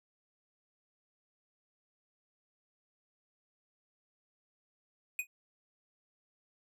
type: tone with exponential decay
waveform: square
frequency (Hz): 2489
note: D#7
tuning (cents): 0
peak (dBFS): -29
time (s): 5.19-5.27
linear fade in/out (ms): 2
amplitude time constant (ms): 17
effects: none